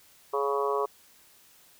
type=harmonic tone; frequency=140 Hz; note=C#3; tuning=18 cents sharp; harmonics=3 / 4 / 5 / 6 / 7 / 8 / 9; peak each=-28 / -34 / -36 / -41 / -33 / -31 / -43 dBFS; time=0.33-0.86 s; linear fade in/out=10 ms; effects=white hiss -58 dBFS RMS until 1.79 s